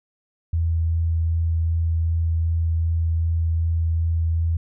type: tone with vibrato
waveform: sine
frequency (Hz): 82.41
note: E2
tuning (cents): 0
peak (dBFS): -18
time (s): 0.53-4.57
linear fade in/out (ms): 5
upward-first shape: sine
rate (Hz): 2.6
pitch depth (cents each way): 9
effects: none